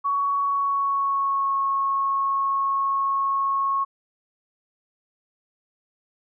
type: tone with pitch glide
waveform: sine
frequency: 1120 to 1096.3 Hz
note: C#6 to C#6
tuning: +18 to -20 cents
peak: -20 dBFS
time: 0.04-3.85 s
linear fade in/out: 20 ms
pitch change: -38 cents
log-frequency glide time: 0.43-1.57 s
effects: none